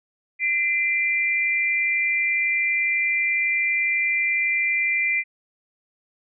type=tone pair together; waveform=sine; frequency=2047 / 2375 Hz; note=C7 / D7; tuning=-38 / +19 cents; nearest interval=minor third; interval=257 cents; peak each=-22 / -22 dBFS; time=0.39-5.24 s; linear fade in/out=50 ms; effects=none